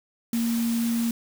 sine tone in noise, 232.2 Hz, A#3, 7 cents flat, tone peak -22 dBFS, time 0.33-1.11 s, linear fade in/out 2 ms, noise white, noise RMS -36 dBFS, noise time 0.33-1.11 s, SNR +11 dB, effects none

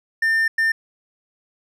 triangle tone bursts at uneven times, 1800 Hz, A6, 39 cents sharp, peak -14 dBFS, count 2, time 0.22-0.48 / 0.58-0.72 s, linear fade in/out 5 ms, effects none

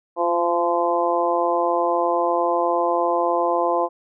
harmonic tone with a mistuned harmonic, 171.9 Hz, F3, 27 cents flat, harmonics 2 / 3 / 4 / 5 / 6, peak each -25 / -23 / -23 / -25 / -24 dBFS, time 0.16-3.89 s, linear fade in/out 50 ms, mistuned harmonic 2, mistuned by +16 cents, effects none

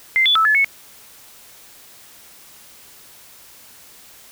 sine tone with pitch steps, 2083 / 3453 / 1310 / 1720 / 2203 Hz, C7 / A7 / E6 / A6 / C#7, -8 / -33 / -11 / -40 / -11 cents, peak -12 dBFS, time 0.16-0.645 s, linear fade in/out 0 ms, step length 97 ms, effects white hiss -45 dBFS RMS until 4.31 s

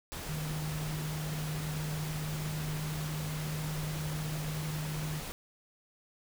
sine tone in noise, 153.4 Hz, D#3, 24 cents flat, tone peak -34 dBFS, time 0.29-5.2 s, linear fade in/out 0 ms, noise pink, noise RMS -41 dBFS, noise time 0.12-5.32 s, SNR +4 dB, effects none

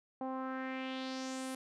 sawtooth tone with low-pass filter sweep, 261.6 Hz, C4, in tune, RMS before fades -40 dBFS, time 0.21-1.55 s, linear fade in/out 2 ms, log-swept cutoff 790 to 11000 Hz, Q 2.7, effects none

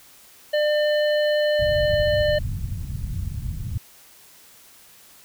harmonic tone, 599 Hz, D5, 34 cents sharp, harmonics 1 / 3 / 5 / 7, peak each -18 / -28 / -32 / -35 dBFS, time 0.53-2.39 s, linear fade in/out 10 ms
white low-pass noise, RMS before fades -28 dBFS, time 1.59-3.78 s, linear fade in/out 2 ms, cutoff 130 Hz, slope 24 dB/octave
effects white hiss -50 dBFS RMS until 5.24 s

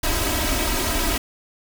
pink noise with comb filter, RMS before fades -22 dBFS, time 0.03-1.18 s, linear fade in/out 5 ms, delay 3.1 ms, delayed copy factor +1, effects none

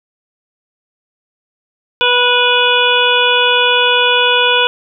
harmonic tone with a mistuned harmonic, 490 Hz, B4, 14 cents flat, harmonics 1 / 2 / 3 / 5 / 6 / 7, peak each -16 / -16 / -16 / -16 / -16 / -16 dBFS, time 2.01-4.67 s, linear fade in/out 0 ms, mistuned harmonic 5, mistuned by +18 cents, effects none

